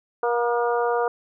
harmonic tone with a mistuned harmonic, 238 Hz, A#3, 36 cents sharp, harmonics 2 / 3 / 4 / 5 / 6, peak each -22 / -26 / -28 / -30 / -32 dBFS, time 0.23-1.08 s, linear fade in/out 2 ms, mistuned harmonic 5, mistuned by +21 cents, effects none

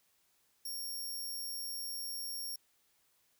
15% pulse tone, 5540 Hz, F8, 15 cents flat, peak -33 dBFS, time 0.65-2.56 s, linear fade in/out 5 ms, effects white hiss -73 dBFS RMS until 3.39 s

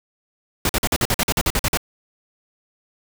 pink noise bursts, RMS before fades -19 dBFS, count 13, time 0.65-1.773 s, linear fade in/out 2 ms, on 43 ms, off 47 ms, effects none

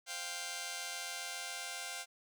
5% pulse chord, C suspended fourth, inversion none, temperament just, 523.3 / 697.7 / 784.9 Hz, C5 / F5 / G5, 0 / -2 / +2 cents, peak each -38 / -32 / -33 dBFS, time 0.06-2.06 s, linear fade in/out 50 ms, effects none

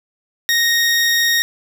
20% pulse tone, 1864.7 Hz, A#6, in tune, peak -8 dBFS, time 0.49-1.42 s, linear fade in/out 0 ms, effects none

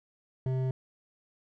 sine tone with hard clipping, 130.1 Hz, C3, 9 cents flat, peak -29 dBFS, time 0.46-0.71 s, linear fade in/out 2 ms, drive 10 dB, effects none

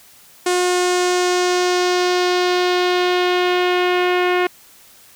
sawtooth tone with low-pass filter sweep, 359.6 Hz, F#4, 49 cents flat, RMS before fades -17 dBFS, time 0.46-4.47 s, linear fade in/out 5 ms, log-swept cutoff 8700 to 2400 Hz, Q 1.7, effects white hiss -47 dBFS RMS until 5.15 s

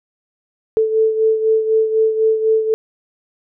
sine beating tone pair, 440 / 444 Hz, A4 / A4, 0 / +16 cents, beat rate 4 Hz, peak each -13 / -20 dBFS, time 0.77-2.74 s, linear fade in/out 0 ms, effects none

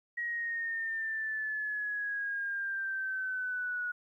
sine exponential sweep, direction down, 1903 to 1455 Hz, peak -32 dBFS, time 0.17-3.92 s, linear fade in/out 10 ms, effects 12-bit

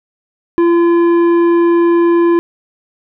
sine tone with tanh clipping, 341.2 Hz, F4, 40 cents flat, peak -9 dBFS, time 0.58-2.39 s, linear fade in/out 0 ms, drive 10 dB, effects none

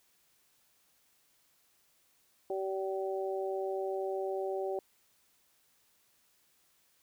harmonic tone, 191.9 Hz, G3, 37 cents flat, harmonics 2 / 3 / 4, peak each -34 / -38 / -40 dBFS, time 2.5-4.79 s, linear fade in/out 2 ms, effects white hiss -70 dBFS RMS until 7.02 s

